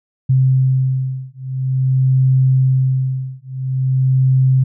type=beating tone pair; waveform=sine; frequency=130.81 / 131.29 Hz; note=C3 / C3; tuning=0 / +6 cents; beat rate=0.48 Hz; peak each=-15 dBFS; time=0.29-4.64 s; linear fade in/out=10 ms; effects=none